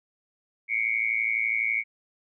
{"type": "tone with amplitude modulation", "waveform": "sine", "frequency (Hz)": 2217, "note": "C#7", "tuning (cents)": 0, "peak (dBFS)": -19, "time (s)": [0.68, 1.84], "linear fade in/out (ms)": 50, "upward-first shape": "sine", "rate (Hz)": 112, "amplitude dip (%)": 95, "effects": []}